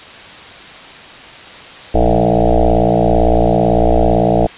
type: tone with frequency modulation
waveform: sine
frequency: 319.2 Hz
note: D#4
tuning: 44 cents sharp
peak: -8 dBFS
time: 1.94-4.47 s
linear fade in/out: 10 ms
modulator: 57.9 Hz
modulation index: 7.2
effects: white hiss -34 dBFS RMS until 4.57 s + resampled to 8000 Hz